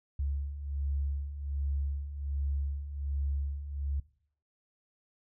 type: beating tone pair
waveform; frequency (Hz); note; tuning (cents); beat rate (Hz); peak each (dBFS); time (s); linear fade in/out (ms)
sine; 69.3 / 70.6; C#2 / C#2; 0 / +32; 1.3; -38 / -32; 0.19-4; 5
effects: noise-tail reverb RT60 0.6 s tail -20 dB re dry